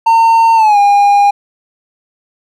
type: tone with pitch glide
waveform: triangle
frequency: 910 to 810.7 Hz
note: A#5 to G#5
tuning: -42 to -42 cents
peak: -3 dBFS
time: 0.06-1.31 s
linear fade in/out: 10 ms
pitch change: -200 cents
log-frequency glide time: 0.55-0.78 s
effects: none